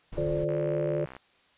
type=noise; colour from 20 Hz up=brown; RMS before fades=-38 dBFS; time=0.12-0.45 s; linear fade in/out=10 ms
type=chord; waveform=sine; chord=D minor seventh; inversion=first; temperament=equal with one note detuned; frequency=349.2 / 433.4 / 523.3 / 587.3 Hz; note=F4 / A4 / C5 / D5; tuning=0 / -26 / 0 / 0 cents; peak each=-32 / -35 / -34 / -30 dBFS; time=0.17-1.05 s; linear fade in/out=10 ms
type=tone with pitch glide; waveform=sine; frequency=150.1 to 151.23 Hz; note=D3 to D#3; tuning=+38 to -49 cents; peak=-32 dBFS; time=0.18-1.06 s; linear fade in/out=5 ms; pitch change=+13 cents; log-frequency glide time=0.36-0.62 s
type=click train; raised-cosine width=0.5 ms; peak=-28 dBFS; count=45; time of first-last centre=0.49-1.166 s; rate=65.1 Hz
effects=white hiss -63 dBFS RMS until 1.57 s + resampled to 8000 Hz